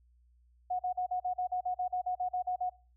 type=tone bursts; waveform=sine; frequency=729 Hz; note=F#5; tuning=26 cents flat; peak=-29 dBFS; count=15; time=0.7-2.697 s; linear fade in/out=10 ms; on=93 ms; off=43 ms; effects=noise-tail reverb RT60 0.4 s tail -22 dB re dry + added 60 Hz sine -62 dBFS peak until 2.96 s